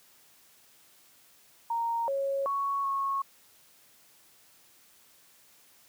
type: tone with pitch steps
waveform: sine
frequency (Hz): 928 / 550 / 1112 / 1098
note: A#5 / C#5 / C#6 / C#6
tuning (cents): -8 / -14 / +5 / -17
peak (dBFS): -27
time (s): 1.7-3.22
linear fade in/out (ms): 5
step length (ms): 380
effects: white hiss -60 dBFS RMS until 5.88 s + high-pass 80 Hz 12 dB/octave